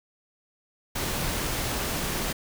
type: noise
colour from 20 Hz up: pink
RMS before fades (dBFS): -29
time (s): 0.95-2.33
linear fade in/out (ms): 10
effects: none